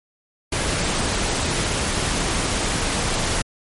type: noise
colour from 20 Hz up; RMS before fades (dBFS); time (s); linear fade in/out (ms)
pink; -22; 0.52-3.42; 5
effects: MP3 48 kbps